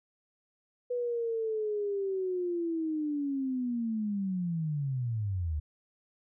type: linear sweep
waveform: sine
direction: down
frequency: 493.9 to 72 Hz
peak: -29 dBFS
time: 0.9-5.6 s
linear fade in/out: 10 ms
effects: none